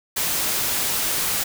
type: noise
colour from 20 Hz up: white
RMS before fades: -23 dBFS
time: 0.16-1.44 s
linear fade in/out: 10 ms
effects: none